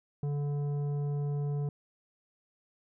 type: tone with tanh clipping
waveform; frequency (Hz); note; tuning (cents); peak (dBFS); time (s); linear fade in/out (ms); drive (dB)
sine; 144.5; D3; -28; -31; 0.23-1.69; 2; 10
effects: none